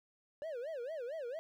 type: tone with vibrato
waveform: triangle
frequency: 554.4 Hz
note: C#5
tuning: in tune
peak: -37 dBFS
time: 0.42-1.39 s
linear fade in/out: 0 ms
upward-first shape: sine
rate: 4.4 Hz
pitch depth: 290 cents each way
effects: 13-bit